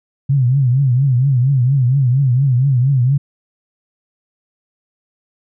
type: tone with vibrato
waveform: sine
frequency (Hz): 130.8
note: C3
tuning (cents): 0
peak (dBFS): -10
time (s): 0.29-3.18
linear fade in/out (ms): 10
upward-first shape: triangle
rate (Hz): 4.3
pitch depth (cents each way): 170
effects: none